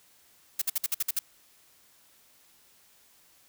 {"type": "noise bursts", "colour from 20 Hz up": "blue", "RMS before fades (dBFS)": -27, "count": 8, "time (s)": [0.59, 1.191], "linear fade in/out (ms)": 5, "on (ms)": 27, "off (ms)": 55, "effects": ["white hiss -61 dBFS RMS until 3.48 s"]}